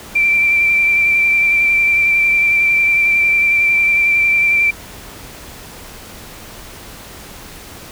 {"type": "tone with vibrato", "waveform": "sine", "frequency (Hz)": 2349, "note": "D7", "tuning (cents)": 0, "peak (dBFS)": -10, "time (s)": [0.15, 4.71], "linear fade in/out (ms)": 10, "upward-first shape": "sine", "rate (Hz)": 11, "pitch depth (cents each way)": 17, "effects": ["pink hiss -35 dBFS RMS until 7.91 s"]}